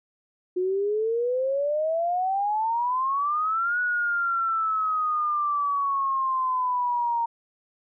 sine exponential two-way sweep, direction up then down, 358.6 to 1471 to 926 Hz, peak -22 dBFS, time 0.56-7.26 s, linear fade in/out 10 ms, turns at 3.8 s, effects none

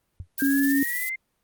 sine tone with exponential decay, 89.4 Hz, F2, 41 cents sharp, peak -28 dBFS, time 0.2-0.28 s, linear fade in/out 0 ms, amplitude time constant 16 ms
violet noise with tremolo, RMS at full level -29 dBFS, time 0.38-1.09 s, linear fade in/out 0 ms, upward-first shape sine, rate 16 Hz, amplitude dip 35%
sine exponential sweep, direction up, 1579 to 2114 Hz, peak -27 dBFS, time 0.39-1.16 s, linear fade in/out 10 ms
sine tone, 277.2 Hz, C#4, in tune, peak -19 dBFS, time 0.42-0.83 s, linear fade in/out 2 ms
effects pink hiss -73 dBFS RMS until 1.43 s + Opus 32 kbps

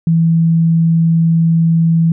sine tone, 164.81 Hz, E3, in tune, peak -8 dBFS, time 0.07-2.12 s, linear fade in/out 2 ms, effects none

